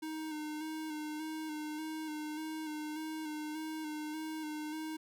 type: tone with vibrato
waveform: square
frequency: 309.3 Hz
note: D#4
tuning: 10 cents flat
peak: -39 dBFS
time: 0.02-4.97 s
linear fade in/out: 10 ms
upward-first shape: square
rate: 1.7 Hz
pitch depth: 27 cents each way
effects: none